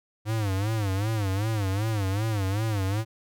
square tone with vibrato, 103.1 Hz, G#2, 12 cents flat, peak -25 dBFS, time 0.25-3.05 s, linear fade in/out 50 ms, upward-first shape sine, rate 2.6 Hz, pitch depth 150 cents each way, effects none

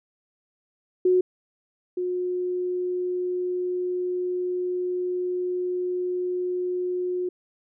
sine tone pair in turn, 366 / 361.2 Hz, F#4 / F#4, -19 / -42 cents, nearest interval unison, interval 23 cents, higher first, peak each -16 / -24 dBFS, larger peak first, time 1.05-1.21 / 1.97-7.29 s, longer second, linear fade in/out 5 ms, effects none

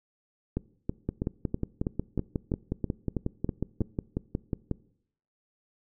two click trains, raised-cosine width 3 ms, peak -15 / -15 dBFS, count 21 / 11, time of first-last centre 1.09-4.713 / 0.57-3.817 s, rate 5.52 / 3.08 Hz, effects noise-tail reverb RT60 0.7 s tail -22 dB re dry

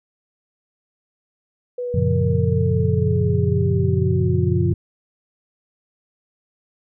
sine linear sweep, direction down, 493.9 to 344.6 Hz, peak -23 dBFS, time 1.78-4.73 s, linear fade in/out 5 ms
sine chord, Gb major seventh, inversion none, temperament equal, 92.5 / 116.54 / 138.59 / 174.61 Hz, Gb2 / Bb2 / Db3 / F3, 0 / 0 / 0 / 0 cents, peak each -20 / -22 / -22 / -23 dBFS, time 1.94-4.74 s, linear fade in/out 5 ms
effects none

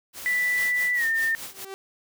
white noise, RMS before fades -38 dBFS, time 0.13-0.74 s, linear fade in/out 50 ms
sine tone with pitch glide, 1975.5 to 1811.5 Hz, B6 to A6, 0 to +50 cents, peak -21 dBFS, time 0.26-1.35 s, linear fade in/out 0 ms, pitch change -150 cents, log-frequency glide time 0.95-1.06 s
white noise with tremolo, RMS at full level -35 dBFS, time 0.57-1.65 s, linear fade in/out 5 ms, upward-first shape triangle, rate 4.9 Hz, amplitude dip 90%
sawtooth tone with exponential growth, 387.4 Hz, G4, 20 cents flat, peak -29 dBFS, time 1.4-1.74 s, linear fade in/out 0 ms, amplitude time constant 72 ms
effects none

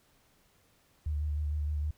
sine tone with vibrato, 74.7 Hz, D2, 30 cents sharp, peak -29 dBFS, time 1.06-1.91 s, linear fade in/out 5 ms, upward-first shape square, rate 6.5 Hz, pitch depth 24 cents each way, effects pink hiss -67 dBFS RMS until 1.97 s

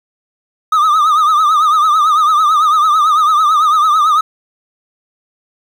triangle tone with vibrato, 1234 Hz, D#6, 15 cents flat, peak -6 dBFS, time 0.72-4.21 s, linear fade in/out 5 ms, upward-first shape triangle, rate 9 Hz, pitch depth 110 cents each way, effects 7-bit

